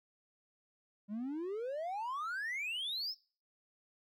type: exponential sweep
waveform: triangle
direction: up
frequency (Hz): 198 to 5450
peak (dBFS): -34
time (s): 1.08-3.15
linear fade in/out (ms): 50
effects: noise-tail reverb RT60 0.4 s tail -23 dB re dry + tanh soft clip ceiling -30 dBFS